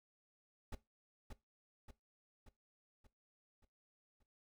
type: noise with echo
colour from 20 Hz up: brown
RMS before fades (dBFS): -44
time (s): 0.72-0.75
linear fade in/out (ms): 5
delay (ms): 580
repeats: 6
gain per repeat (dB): -5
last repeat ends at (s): 4.23
effects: noise-tail reverb RT60 0.2 s tail -17 dB re dry